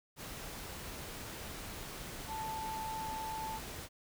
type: tone in noise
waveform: sine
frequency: 880 Hz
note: A5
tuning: in tune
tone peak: -38 dBFS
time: 2.27-3.6 s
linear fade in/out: 50 ms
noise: pink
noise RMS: -45 dBFS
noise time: 0.16-3.89 s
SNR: +4 dB
effects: none